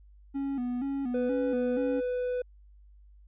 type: tone with vibrato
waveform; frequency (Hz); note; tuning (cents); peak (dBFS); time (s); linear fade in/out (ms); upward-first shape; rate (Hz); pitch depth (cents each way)
triangle; 260.5; C4; -7; -27; 0.34-2.01; 20; square; 2.1; 100
type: tone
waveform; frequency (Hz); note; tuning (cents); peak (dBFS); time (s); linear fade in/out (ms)
triangle; 497.2; B4; +12; -26; 1.14-2.42; 5
effects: added 50 Hz sine -52 dBFS peak until 3.27 s + resampled to 8000 Hz